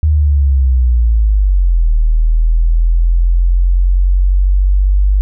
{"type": "linear two-way sweep", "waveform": "sine", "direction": "down then up", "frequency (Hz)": [77.78, 38.89, 49.17], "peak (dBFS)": -7, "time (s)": [0.03, 5.21], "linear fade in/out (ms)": 0, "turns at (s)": 1.93, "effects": []}